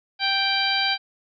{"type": "harmonic tone", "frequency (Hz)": 784, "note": "G5", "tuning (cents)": 0, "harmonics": [1, 2, 3, 4, 5, 6], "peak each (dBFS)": [-27, -27, -27, -27, -27, -27], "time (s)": [0.19, 0.98], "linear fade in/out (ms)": 50, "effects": []}